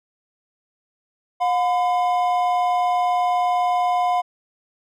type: tone pair together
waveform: triangle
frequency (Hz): 717.9 / 1010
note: F5 / B5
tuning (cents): +48 / +39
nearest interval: tritone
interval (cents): 591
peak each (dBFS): -16 / -22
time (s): 1.4-4.22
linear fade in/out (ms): 20
effects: none